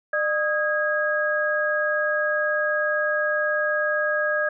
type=tone cluster; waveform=sine; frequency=603 / 1253 / 1642 Hz; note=D5 / D#6 / G#6; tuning=+46 / +12 / -20 cents; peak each=-24 / -30 / -23 dBFS; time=0.13-4.49 s; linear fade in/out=5 ms; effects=none